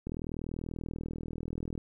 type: click train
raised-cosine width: 3 ms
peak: -24 dBFS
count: 70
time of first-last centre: 0.07-1.778 s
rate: 40.4 Hz
effects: 11-bit